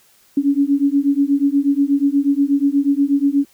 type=beating tone pair; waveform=sine; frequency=277.2 / 285.5 Hz; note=C#4 / D4; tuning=0 / -49 cents; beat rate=8.3 Hz; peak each=-16 dBFS; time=0.37-3.45 s; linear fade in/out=5 ms; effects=white hiss -54 dBFS RMS until 3.53 s